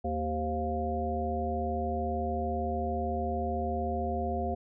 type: harmonic tone with a mistuned harmonic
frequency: 77.78 Hz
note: D#2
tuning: in tune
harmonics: 1 / 3 / 5 / 7 / 9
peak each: -34 / -36 / -37 / -38 / -33 dBFS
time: 0.04-4.55 s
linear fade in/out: 10 ms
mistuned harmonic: 7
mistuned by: -58 cents
effects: none